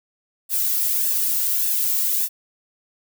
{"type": "noise with flanger", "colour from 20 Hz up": "violet", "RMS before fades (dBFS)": -21, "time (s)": [0.49, 2.29], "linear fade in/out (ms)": 50, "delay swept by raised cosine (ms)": [1.1, 2.2], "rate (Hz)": 1.7, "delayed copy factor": 0.75, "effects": []}